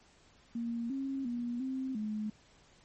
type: tone with pitch steps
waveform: sine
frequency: 233.6 / 270.5 / 239.9 / 262.6 / 213.5 Hz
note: A#3 / C#4 / A#3 / C4 / G#3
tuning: +4 / -42 / +50 / +6 / +48 cents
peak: -33 dBFS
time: 0.55-2.3 s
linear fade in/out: 5 ms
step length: 350 ms
effects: pink hiss -63 dBFS RMS until 2.84 s + MP3 32 kbps